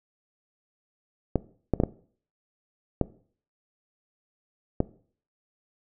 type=clicks; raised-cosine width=2 ms; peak=-8 dBFS; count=6; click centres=1.357 / 1.737 / 1.801 / 1.836 / 3.013 / 4.804 s; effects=noise-tail reverb RT60 0.5 s tail -19 dB re dry